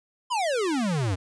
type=exponential sweep; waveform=square; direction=down; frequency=1046.5 to 86.8 Hz; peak=-24 dBFS; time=0.3-1.16 s; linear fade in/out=20 ms; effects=resampled to 22050 Hz

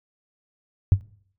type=tone with exponential decay; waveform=sine; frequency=96.5 Hz; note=G2; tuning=27 cents flat; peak=-7 dBFS; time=0.92-1.01 s; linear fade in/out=0 ms; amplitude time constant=19 ms; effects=noise-tail reverb RT60 0.6 s tail -22 dB re dry + tanh soft clip ceiling -3 dBFS

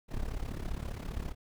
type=noise with amplitude modulation; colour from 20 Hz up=brown; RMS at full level=-33 dBFS; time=0.08-1.35 s; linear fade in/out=50 ms; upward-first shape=sine; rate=35 Hz; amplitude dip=80%; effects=none

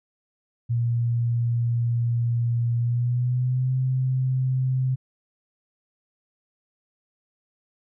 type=tone with pitch glide; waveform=sine; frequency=118.2 to 129.64 Hz; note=A#2 to C3; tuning=+24 to -16 cents; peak=-20 dBFS; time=0.69-4.96 s; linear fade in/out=20 ms; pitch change=+160 cents; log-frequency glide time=2.77-3.74 s; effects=none

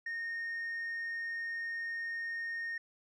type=tone with tanh clipping; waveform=triangle; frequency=1844 Hz; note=A#6; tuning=19 cents flat; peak=-36 dBFS; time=0.06-2.78 s; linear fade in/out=5 ms; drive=6 dB; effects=none

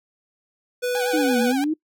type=tone; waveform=square; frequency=493.5 Hz; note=B4; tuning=1 cent flat; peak=-22 dBFS; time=0.82-1.53 s; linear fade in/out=20 ms
type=tone with vibrato; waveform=sawtooth; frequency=784 Hz; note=G5; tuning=in tune; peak=-23 dBFS; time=0.95-1.64 s; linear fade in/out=0 ms; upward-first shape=triangle; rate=8.9 Hz; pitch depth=120 cents each way
type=exponential two-way sweep; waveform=sine; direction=down then up; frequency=321.9 to 227.9 to 321.9 Hz; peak=-19 dBFS; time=1.13-1.74 s; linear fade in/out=10 ms; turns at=1.41 s
effects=noise-tail reverb RT60 0.1 s tail -22 dB re dry

